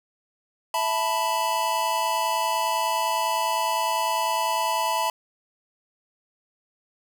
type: chord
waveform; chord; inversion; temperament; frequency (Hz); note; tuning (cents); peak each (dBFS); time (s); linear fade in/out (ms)
square; E suspended fourth; none; just; 659.3 / 879 / 988.9; E5 / A5 / B5; 0 / -2 / +2; -31 / -27 / -26; 0.74-5.1; 2
effects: none